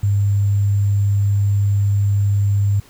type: tone with sample-and-hold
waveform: sine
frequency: 100.7 Hz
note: G2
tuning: 47 cents sharp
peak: -13 dBFS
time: 0.03-2.8 s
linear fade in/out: 5 ms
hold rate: 7350 Hz
effects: pink hiss -48 dBFS RMS until 2.89 s